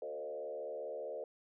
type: tone with frequency modulation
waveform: sine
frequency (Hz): 529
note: C5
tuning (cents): +19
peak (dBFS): -39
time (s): 0.02-1.24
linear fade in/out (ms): 2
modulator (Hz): 75.4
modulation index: 1.4
effects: none

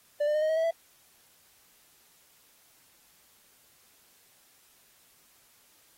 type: tone with pitch steps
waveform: triangle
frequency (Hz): 587.3 / 599.3 / 611.5 / 624 / 636.8 / 649.8 / 663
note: D5 / D5 / D#5 / D#5 / D#5 / E5 / E5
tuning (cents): 0 / +35 / -30 / +5 / +40 / -25 / +10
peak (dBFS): -22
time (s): 0.2-0.711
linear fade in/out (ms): 10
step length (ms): 73
effects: white hiss -62 dBFS RMS until 5.97 s + AAC 48 kbps

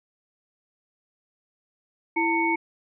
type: tone cluster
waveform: sine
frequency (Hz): 330.8 / 905 / 2221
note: E4 / A5 / C#7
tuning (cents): +6 / +48 / +3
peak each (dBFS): -25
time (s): 2.16-2.56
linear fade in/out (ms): 10
effects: none

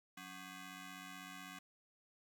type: ring-modulated tone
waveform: 10% pulse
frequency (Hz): 460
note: A#4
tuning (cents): -23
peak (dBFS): -38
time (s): 0.17-1.59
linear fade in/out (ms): 5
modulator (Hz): 642
effects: none

